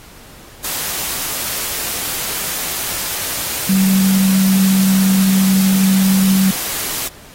sine tone in noise, 191.3 Hz, G3, 42 cents flat, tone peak -10 dBFS, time 3.69-6.51 s, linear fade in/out 5 ms, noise white, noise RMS -22 dBFS, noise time 0.64-7.08 s, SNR +9 dB, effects pink hiss -41 dBFS RMS until 7.34 s + AAC 48 kbps

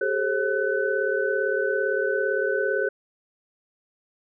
sine tone cluster, 392.3 / 430 / 537 / 1505 Hz, G4 / A4 / C5 / F#6, +1 / -40 / +45 / +29 cents, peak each -27 dBFS, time 0.01-2.89 s, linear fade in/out 5 ms, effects none

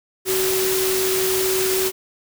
sine tone in noise, 377.5 Hz, F#4, 35 cents sharp, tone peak -20 dBFS, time 0.25-1.92 s, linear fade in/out 50 ms, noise white, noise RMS -23 dBFS, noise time 0.25-1.92 s, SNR 0 dB, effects none

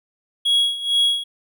triangle tone with tremolo, 3322 Hz, G#7, in tune, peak -12 dBFS, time 0.45-1.24 s, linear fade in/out 10 ms, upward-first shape sine, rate 2.2 Hz, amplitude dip 80%, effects none

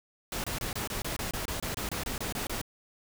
pink noise bursts, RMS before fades -34 dBFS, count 16, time 0.32-2.615 s, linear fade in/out 2 ms, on 120 ms, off 25 ms, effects none

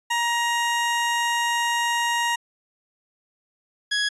20% pulse tone pair in turn, 943 / 1669.1 Hz, A#5 / G#6, +20 / +8 cents, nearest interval minor seventh, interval 988 cents, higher second, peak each -16 dBFS, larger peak neither, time 0.1-2.36 / 3.91-4.09 s, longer first, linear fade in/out 10 ms, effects resampled to 24000 Hz

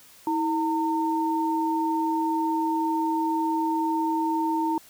sine tone pair together, 322.1 / 911 Hz, E4 / A#5, -40 / -40 cents, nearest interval octave + tritone, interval 1800 cents, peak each -25 dBFS, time 0.27-4.78 s, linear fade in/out 2 ms, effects white hiss -52 dBFS RMS until 4.89 s

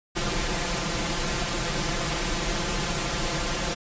pink noise with comb filter, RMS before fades -27 dBFS, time 0.15-3.75 s, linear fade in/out 20 ms, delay 5.8 ms, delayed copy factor +0.9, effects resampled to 16000 Hz

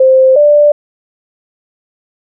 sine tone pair in turn, 523.3 / 589.3 Hz, C5 / D5, 0 / +6 cents, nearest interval major second, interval 206 cents, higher second, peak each -3 dBFS, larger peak neither, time 0-0.36 / 0.36-0.72 s, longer neither, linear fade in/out 5 ms, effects none

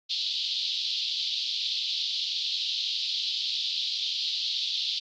white band-pass noise, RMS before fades -30 dBFS, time 0.09-5 s, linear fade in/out 20 ms, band 3200 to 4500 Hz, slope 48 dB/octave, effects AAC 64 kbps

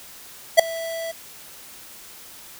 square tone with ADSR envelope, 659.3 Hz, E5, in tune, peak -5 dBFS, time 0.57-1.12 s, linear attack 24 ms, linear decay 3 ms, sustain -23 dB, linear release 14 ms, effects white hiss -43 dBFS RMS until 2.59 s

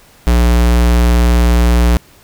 square tone, 59.5 Hz, A#1, 36 cents sharp, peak -8 dBFS, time 0.27-1.97 s, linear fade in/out 0 ms, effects pink hiss -45 dBFS RMS until 2.23 s

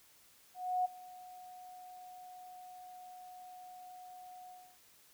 sine tone with ADSR envelope, 731 Hz, F#5, 21 cents flat, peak -28 dBFS, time 0.54-4.78 s, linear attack 310 ms, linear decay 14 ms, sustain -21 dB, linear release 290 ms, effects white hiss -64 dBFS RMS until 5.13 s

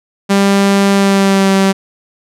sawtooth tone with pitch glide, 198.1 to 193.69 Hz, G3 to G3, +18 to -21 cents, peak -4 dBFS, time 0.29-1.73 s, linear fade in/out 20 ms, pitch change -39 cents, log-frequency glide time 0.92-1.51 s, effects low-pass 10000 Hz 12 dB/octave

